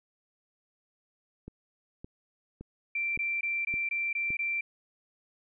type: click train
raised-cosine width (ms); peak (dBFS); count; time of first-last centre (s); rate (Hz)
3; -29; 6; 1.48-4.305; 1.77
type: tone bursts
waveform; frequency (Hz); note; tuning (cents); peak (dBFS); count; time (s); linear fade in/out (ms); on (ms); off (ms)
sine; 2352; D7; +2; -28; 7; 2.95-4.61; 5; 220; 20
effects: none